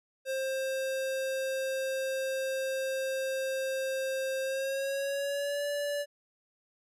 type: tone with pitch glide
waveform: square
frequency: 530 to 578 Hz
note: C5 to D5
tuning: +22 to -28 cents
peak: -31 dBFS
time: 0.25-6.06 s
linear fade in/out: 50 ms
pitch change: +150 cents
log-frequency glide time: 4.42-5.66 s
effects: resampled to 32000 Hz